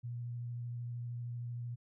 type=tone with vibrato; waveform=sine; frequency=120 Hz; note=B2; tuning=49 cents flat; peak=-38 dBFS; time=0.03-1.76 s; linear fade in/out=20 ms; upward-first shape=sine; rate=13 Hz; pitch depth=13 cents each way; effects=none